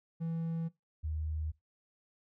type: tone pair in turn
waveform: triangle / sine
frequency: 164.81 / 77.78 Hz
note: E3 / D#2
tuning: 0 / 0 cents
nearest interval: octave + minor second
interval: 1300 cents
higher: first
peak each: -31 / -33 dBFS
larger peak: first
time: 0.2-0.69 / 1.03-1.52 s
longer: neither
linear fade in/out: 20 ms
effects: noise-tail reverb RT60 0.2 s tail -20 dB re dry